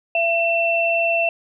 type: tone pair together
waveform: sine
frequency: 673 / 2689 Hz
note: E5 / E7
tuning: +36 / +34 cents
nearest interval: 2 octaves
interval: 2398 cents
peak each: -19 dBFS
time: 0.15-1.29 s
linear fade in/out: 2 ms
effects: none